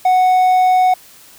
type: tone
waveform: triangle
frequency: 739 Hz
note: F#5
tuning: 2 cents flat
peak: -7 dBFS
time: 0.05-0.94 s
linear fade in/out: 5 ms
effects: white hiss -43 dBFS RMS until 1.38 s